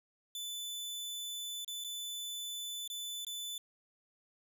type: tone with dropouts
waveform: sawtooth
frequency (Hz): 3500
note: A7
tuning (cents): -10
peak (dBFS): -36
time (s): 0.35-3.58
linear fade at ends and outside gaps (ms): 2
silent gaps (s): 1.647-1.678 / 1.84-1.845 / 2.877-2.9 / 3.249-3.267
effects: none